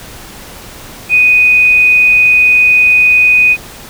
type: tone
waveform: sine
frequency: 2489 Hz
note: D#7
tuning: in tune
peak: -4 dBFS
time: 1.09-3.57 s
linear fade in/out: 50 ms
effects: pink hiss -31 dBFS RMS until 3.89 s